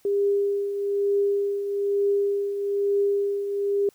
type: tone with tremolo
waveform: sine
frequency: 402.1 Hz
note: G4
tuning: 44 cents sharp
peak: -18 dBFS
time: 0.05-3.89 s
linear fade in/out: 2 ms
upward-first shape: triangle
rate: 1.1 Hz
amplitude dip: 60%
effects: white hiss -61 dBFS RMS until 3.94 s